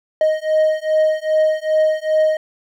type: beating tone pair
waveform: triangle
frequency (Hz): 622.3 / 624.8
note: D#5 / D#5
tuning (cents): 0 / +7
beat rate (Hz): 2.5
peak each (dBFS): -15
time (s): 0.21-2.37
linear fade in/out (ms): 2
effects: none